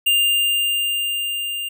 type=tone with level ramp; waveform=square; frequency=2800 Hz; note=F7; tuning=4 cents sharp; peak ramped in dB=-14 to -25 dBFS; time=0.06-1.69 s; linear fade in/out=10 ms; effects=none